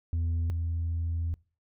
sine tone pair in turn, 83.3 / 83.3 Hz, E2 / E2, +19 / +19 cents, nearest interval unison, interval 0 cents, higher neither, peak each -23 / -26 dBFS, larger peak first, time 0.13-0.5 / 0.5-1.34 s, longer second, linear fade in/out 0 ms, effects noise-tail reverb RT60 0.4 s tail -25 dB re dry + tanh soft clip ceiling -25 dBFS

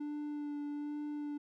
triangle tone with vibrato, 293.7 Hz, D4, in tune, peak -35 dBFS, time 0-1.38 s, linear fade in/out 10 ms, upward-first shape sine, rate 1.2 Hz, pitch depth 15 cents each way, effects none

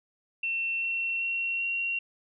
sine tone with pitch steps, 2700 / 2716 / 2731 / 2747 Hz, E7 / F7 / F7 / F7, +41 / -49 / -39 / -29 cents, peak -27 dBFS, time 0.43-1.99 s, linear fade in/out 5 ms, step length 390 ms, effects none

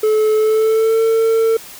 triangle tone with pitch glide, 431.9 to 450.2 Hz, A4 to A4, -32 to +40 cents, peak -9 dBFS, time 0.03-1.57 s, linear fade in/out 5 ms, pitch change +72 cents, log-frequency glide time 0.36-1.01 s, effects white hiss -36 dBFS RMS until 1.79 s

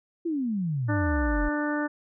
sine exponential sweep, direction down, 350 to 39.49 Hz, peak -25 dBFS, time 0.25-1.49 s, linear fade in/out 10 ms
harmonic tone, 296.5 Hz, D4, 17 cents sharp, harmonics 1 / 2 / 3 / 4 / 5 / 6, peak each -27 / -33 / -36 / -37 / -34 / -36 dBFS, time 0.88-1.88 s, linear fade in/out 20 ms
effects none

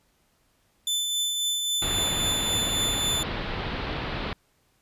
sawtooth tone with tremolo, 3520 Hz, A7, in tune, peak -20 dBFS, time 0.87-3.23 s, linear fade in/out 2 ms, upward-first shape triangle, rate 3.7 Hz, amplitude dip 35%
pink low-pass noise, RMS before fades -31 dBFS, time 1.82-4.33 s, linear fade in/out 2 ms, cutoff 4200 Hz, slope 48 dB/octave
effects pink hiss -67 dBFS RMS until 4.81 s + resampled to 32000 Hz

